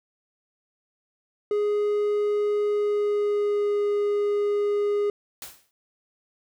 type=tone with pitch glide; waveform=triangle; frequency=415.3 to 411.2 Hz; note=G#4 to G#4; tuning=0 to -17 cents; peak=-19 dBFS; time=1.51-5.1 s; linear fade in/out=2 ms; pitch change=-17 cents; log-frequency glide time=2.68-3.81 s
type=noise with exponential decay; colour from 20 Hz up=white; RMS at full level=-35 dBFS; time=5.42-5.71 s; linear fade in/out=1 ms; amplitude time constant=63 ms
effects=none